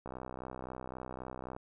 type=click train; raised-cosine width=1 ms; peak=-28 dBFS; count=97; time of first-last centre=0.06-1.565 s; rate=63.8 Hz; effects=none